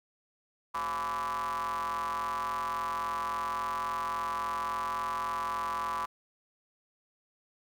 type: ring-modulated tone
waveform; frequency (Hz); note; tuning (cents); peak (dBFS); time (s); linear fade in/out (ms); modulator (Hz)
square; 78.7; D#2; +20; -29; 0.74-6.06; 10; 1080
effects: 11-bit